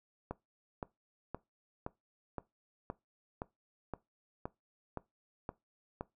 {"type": "click train", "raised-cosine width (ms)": 1, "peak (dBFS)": -24, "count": 12, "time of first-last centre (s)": [0.31, 6.009], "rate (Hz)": 1.93, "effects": ["noise-tail reverb RT60 0.2 s tail -20 dB re dry"]}